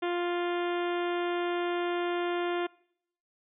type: harmonic tone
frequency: 350 Hz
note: F4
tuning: 4 cents sharp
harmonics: 1 / 2 / 3 / 4 / 5 / 6 / 7 / 8 / 9 / 10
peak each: -29 / -35 / -39 / -41 / -43 / -45 / -46 / -47 / -48 / -49 dBFS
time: 0.02-2.67 s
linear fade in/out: 10 ms
effects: noise-tail reverb RT60 0.7 s tail -24 dB re dry